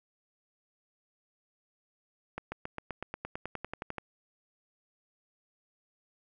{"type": "accelerating click train", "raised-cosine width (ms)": 0.5, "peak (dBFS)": -21, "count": 16, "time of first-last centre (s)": [2.38, 3.983], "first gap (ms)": 140, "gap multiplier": 0.96, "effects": []}